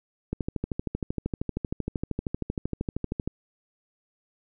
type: click train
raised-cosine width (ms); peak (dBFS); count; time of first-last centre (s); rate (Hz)
3; -15; 39; 0.33-3.276; 12.9
effects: none